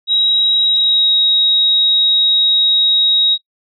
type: tone with pitch glide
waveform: sine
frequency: 3832 to 3795 Hz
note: A#7 to A#7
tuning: +47 to +30 cents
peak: -10 dBFS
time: 0.07-3.38 s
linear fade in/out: 50 ms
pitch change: -17 cents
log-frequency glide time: 0.62-1.11 s
effects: noise-tail reverb RT60 0.1 s tail -17 dB re dry